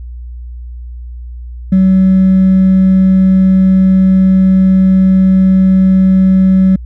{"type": "tone with hard clipping", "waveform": "triangle", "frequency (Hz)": 188.8, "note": "F#3", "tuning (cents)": 35, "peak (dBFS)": -4, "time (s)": [1.72, 6.76], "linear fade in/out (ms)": 5, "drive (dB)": 2, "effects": ["added 60 Hz sine -23 dBFS peak until 6.85 s"]}